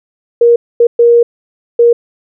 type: tone bursts at uneven times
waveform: sine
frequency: 472 Hz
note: A#4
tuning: 22 cents sharp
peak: -3 dBFS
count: 4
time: 0.41-0.56 / 0.8-0.87 / 0.99-1.23 / 1.79-1.93 s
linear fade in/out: 5 ms
effects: none